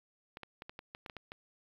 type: clicks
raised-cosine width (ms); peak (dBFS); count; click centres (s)
0.3; -28; 10; 0.371 / 0.433 / 0.621 / 0.695 / 0.791 / 0.949 / 1.062 / 1.098 / 1.167 / 1.319
effects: low-pass 5000 Hz 12 dB/octave + 10-bit